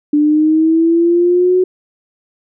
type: linear sweep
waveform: sine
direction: up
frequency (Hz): 293.7 to 370.4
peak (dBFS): -8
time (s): 0.13-1.64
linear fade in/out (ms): 5
effects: none